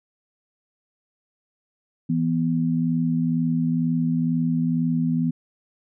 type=tone pair together; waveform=sine; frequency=164.79 / 246.9 Hz; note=E3 / B3; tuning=0 / 0 cents; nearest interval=perfect fifth; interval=700 cents; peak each=-22 dBFS; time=2.09-5.31 s; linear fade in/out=10 ms; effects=none